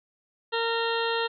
harmonic tone, 460 Hz, A#4, 23 cents flat, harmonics 1 / 2 / 3 / 4 / 6 / 7 / 8 / 9, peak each -28 / -31 / -33 / -34 / -36 / -36 / -37 / -38 dBFS, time 0.52-1.28 s, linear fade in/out 20 ms, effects none

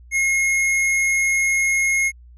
square tone, 2156 Hz, C#7, 49 cents flat, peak -17 dBFS, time 0.11-2.12 s, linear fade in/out 50 ms, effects added 60 Hz sine -42 dBFS peak until 2.37 s + resampled to 24000 Hz

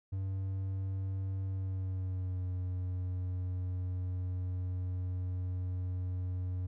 triangle tone with pitch glide, 95.8 to 91.21 Hz, G2 to F#2, -39 to -24 cents, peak -31 dBFS, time 0.12-6.67 s, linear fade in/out 10 ms, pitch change -85 cents, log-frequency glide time 1.44-2.46 s, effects none

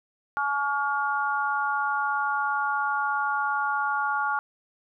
harmonic tone, 283 Hz, C#4, 36 cents sharp, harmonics 3 / 4 / 5, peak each -28 / -29 / -27 dBFS, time 0.37-4.39 s, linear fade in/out 0 ms, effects none

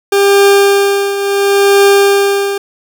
40% pulse tone with tremolo, 399.1 Hz, G4, 31 cents sharp, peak -3 dBFS, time 0.12-2.58 s, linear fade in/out 5 ms, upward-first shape triangle, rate 0.72 Hz, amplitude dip 70%, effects none

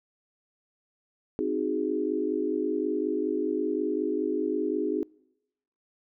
sine chord, Ab dominant seventh, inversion first, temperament equal, 261.6 / 311.1 / 370 / 415.3 Hz, C4 / Eb4 / Gb4 / Ab4, 0 / 0 / 0 / 0 cents, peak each -33 / -30 / -31 / -30 dBFS, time 1.39-5.03 s, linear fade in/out 0 ms, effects noise-tail reverb RT60 0.9 s tail -26 dB re dry

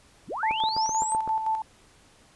sine linear sweep, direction up, 49.66 to 8720 Hz, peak -29 dBFS, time 0.27-1.17 s, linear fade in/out 50 ms
sine tone with tremolo, 880 Hz, A5, in tune, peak -22 dBFS, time 0.43-1.62 s, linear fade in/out 2 ms, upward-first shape square, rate 5.8 Hz, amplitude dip 50%
click train, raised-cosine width 1 ms, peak -21 dBFS, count 7, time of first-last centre 0.51-1.276 s, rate 7.83 Hz
effects pink hiss -57 dBFS RMS until 2.35 s + resampled to 24000 Hz

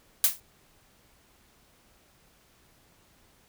blue noise with exponential decay, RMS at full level -17 dBFS, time 0.24-0.4 s, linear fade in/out 1 ms, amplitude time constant 34 ms, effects pink hiss -62 dBFS RMS until 3.48 s

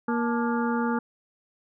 harmonic tone with a mistuned harmonic, 235.8 Hz, A#3, 20 cents sharp, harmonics 1 / 2 / 4 / 5 / 6 / 7, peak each -25 / -31 / -31 / -35 / -34 / -42 dBFS, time 0.08-0.99 s, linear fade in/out 5 ms, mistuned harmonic 4, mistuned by -130 cents, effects none

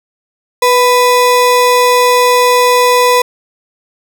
square ring-modulated tone, 744 Hz, F#5, 9 cents sharp, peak -4 dBFS, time 0.62-3.22 s, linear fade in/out 5 ms, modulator 252 Hz, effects none

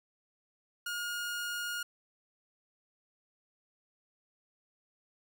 sawtooth tone, 1429 Hz, F6, 39 cents sharp, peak -31 dBFS, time 0.86-1.83 s, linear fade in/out 5 ms, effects none

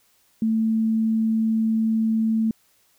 sine tone, 222.2 Hz, A3, 17 cents sharp, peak -18 dBFS, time 0.42-2.51 s, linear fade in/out 2 ms, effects white hiss -62 dBFS RMS until 2.98 s

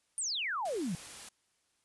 sine exponential sweep, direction down, 9590 to 155.3 Hz, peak -32 dBFS, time 0.18-0.95 s, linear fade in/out 0 ms
white noise, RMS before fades -47 dBFS, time 0.65-1.29 s, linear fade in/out 5 ms
effects white hiss -75 dBFS RMS until 1.84 s + resampled to 24000 Hz

